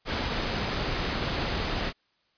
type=noise; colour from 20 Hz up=pink; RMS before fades=-29 dBFS; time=0.05-1.93 s; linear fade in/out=50 ms; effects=white hiss -70 dBFS RMS until 2.37 s + resampled to 11025 Hz